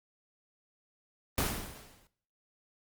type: noise with exponential decay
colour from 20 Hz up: pink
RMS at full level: -27 dBFS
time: 1.38-2.07 s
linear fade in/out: 0 ms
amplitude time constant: 150 ms
effects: noise-tail reverb RT60 0.6 s tail -18 dB re dry + Opus 24 kbps